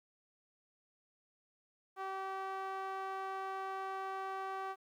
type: tone with band-pass filter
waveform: sawtooth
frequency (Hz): 384.5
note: G4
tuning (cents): -33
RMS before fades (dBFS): -41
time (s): 1.96-4.76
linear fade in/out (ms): 50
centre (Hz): 1000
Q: 2.2
effects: 12-bit